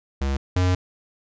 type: tone pair in turn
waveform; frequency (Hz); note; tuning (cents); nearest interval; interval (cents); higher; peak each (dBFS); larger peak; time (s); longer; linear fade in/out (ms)
square; 68.2 / 91.04; C#2 / F#2; -28 / -28; perfect fourth; 500; second; -22 / -18; second; 0.21-0.37 / 0.56-0.75; second; 5
effects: resampled to 16000 Hz